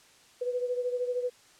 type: beating tone pair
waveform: sine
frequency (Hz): 492.4 / 505.4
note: B4 / B4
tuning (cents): -5 / +40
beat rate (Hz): 13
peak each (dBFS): -29 / -35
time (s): 0.41-1.3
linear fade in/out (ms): 10
effects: white hiss -58 dBFS RMS until 1.59 s + low-pass 8000 Hz 12 dB/octave